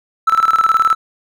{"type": "tone with tremolo", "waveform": "triangle", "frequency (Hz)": 1318.5, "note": "E6", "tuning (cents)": 0, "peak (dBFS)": -4, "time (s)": [0.27, 0.95], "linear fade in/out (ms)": 10, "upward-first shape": "square", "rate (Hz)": 19, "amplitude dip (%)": 80, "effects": ["tanh soft clip ceiling -5 dBFS"]}